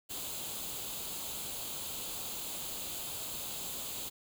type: noise with comb filter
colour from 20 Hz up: white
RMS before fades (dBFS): -40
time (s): 0.09-4.1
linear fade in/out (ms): 20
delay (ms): 0.27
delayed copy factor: +0.65
effects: none